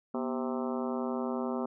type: harmonic tone with a mistuned harmonic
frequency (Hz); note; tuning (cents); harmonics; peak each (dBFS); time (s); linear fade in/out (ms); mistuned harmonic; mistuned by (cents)
130.81; C3; 0; 2 / 3 / 4 / 5 / 6 / 7 / 8 / 9 / 10; -33 / -37 / -39 / -41 / -43 / -44 / -45 / -46 / -47; 0.14-1.66; 5; 2; -130
effects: none